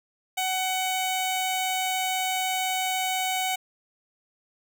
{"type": "tone with notch filter", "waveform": "15% pulse", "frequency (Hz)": 749, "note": "F#5", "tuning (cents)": 21, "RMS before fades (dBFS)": -27, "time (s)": [0.37, 3.56], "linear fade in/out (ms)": 10, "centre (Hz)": 1600, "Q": 1.7, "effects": []}